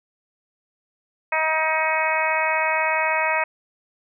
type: harmonic tone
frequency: 316.1 Hz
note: D#4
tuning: 27 cents sharp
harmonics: 2 / 3 / 4 / 5 / 6 / 7 / 8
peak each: -26 / -24 / -29 / -30 / -27 / -26 / -27 dBFS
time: 1.32-3.44 s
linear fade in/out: 5 ms
effects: none